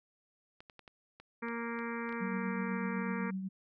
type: clicks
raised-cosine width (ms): 0.3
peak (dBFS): -35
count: 9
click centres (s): 0.605 / 0.698 / 0.793 / 0.878 / 1.2 / 1.485 / 1.79 / 2.092 / 2.126
type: harmonic tone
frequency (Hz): 233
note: A#3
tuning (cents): -1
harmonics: 1 / 2 / 4 / 5 / 6 / 7 / 8 / 9 / 10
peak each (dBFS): -39 / -42 / -45 / -46 / -47 / -47 / -48 / -49 / -49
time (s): 1.42-3.31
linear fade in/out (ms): 10
type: tone with tremolo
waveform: sine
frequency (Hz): 190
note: F#3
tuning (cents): +46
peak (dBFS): -33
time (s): 2.2-3.49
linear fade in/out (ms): 20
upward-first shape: triangle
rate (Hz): 8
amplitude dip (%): 45
effects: none